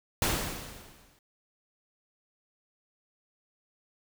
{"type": "noise with exponential decay", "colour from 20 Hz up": "pink", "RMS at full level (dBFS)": -25, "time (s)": [0.22, 1.19], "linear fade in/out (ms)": 2, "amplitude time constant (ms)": 210, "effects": []}